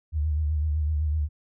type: tone with vibrato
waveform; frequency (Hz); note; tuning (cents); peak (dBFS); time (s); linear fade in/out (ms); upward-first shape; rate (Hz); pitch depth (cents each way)
sine; 76.1; D#2; -38; -22; 0.12-1.29; 50; sine; 7.9; 63
effects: none